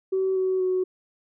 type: tone with pitch steps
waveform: sine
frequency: 380.1 / 375.1 / 370.1 Hz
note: F#4 / F#4 / F#4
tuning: +47 / +24 / 0 cents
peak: -20 dBFS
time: 0.12-0.84 s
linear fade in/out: 10 ms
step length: 240 ms
effects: tanh soft clip ceiling -16 dBFS